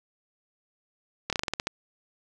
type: slowing click train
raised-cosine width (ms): 0.2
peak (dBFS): -10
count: 9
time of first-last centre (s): 1.3-1.671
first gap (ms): 27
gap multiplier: 1.15
effects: none